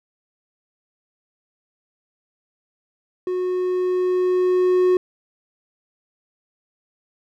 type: tone with level ramp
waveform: triangle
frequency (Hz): 365.2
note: F#4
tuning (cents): -23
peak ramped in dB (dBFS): -19 to -11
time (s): 3.27-4.97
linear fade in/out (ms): 2
effects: none